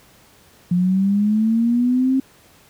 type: linear sweep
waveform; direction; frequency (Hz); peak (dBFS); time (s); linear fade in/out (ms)
sine; up; 174.61 to 267.6; -14; 0.71-2.2; 5
effects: pink hiss -51 dBFS RMS until 2.69 s + high-pass 60 Hz 12 dB/octave